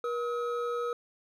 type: tone pair together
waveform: triangle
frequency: 478.3 / 1276.9 Hz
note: A#4 / D#6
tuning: +44 / +44 cents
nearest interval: octave + perfect fourth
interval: 1700 cents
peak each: -29 / -33 dBFS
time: 0.04-0.93 s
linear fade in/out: 2 ms
effects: none